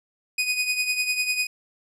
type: tone with tremolo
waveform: sawtooth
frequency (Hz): 2489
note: D#7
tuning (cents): 0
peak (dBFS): -16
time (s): 0.38-1.47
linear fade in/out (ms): 5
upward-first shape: triangle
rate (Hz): 10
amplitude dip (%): 70
effects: low-pass 12000 Hz 12 dB/octave